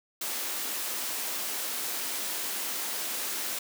white high-pass noise, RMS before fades -33 dBFS, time 0.21-3.59 s, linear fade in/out 5 ms, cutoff 220 Hz, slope 24 dB/octave, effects none

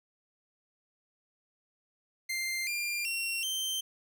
sawtooth tone with pitch steps, 2095 / 2393 / 2733 / 3121 Hz, C7 / D7 / F7 / G7, +2 / +32 / -38 / -8 cents, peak -28 dBFS, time 2.29-3.81 s, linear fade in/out 10 ms, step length 380 ms, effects none

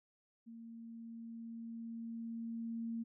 sine tone with level ramp, 229.4 Hz, A#3, 28 cents flat, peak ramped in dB -49 to -37 dBFS, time 0.46-3.04 s, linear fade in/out 20 ms, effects none

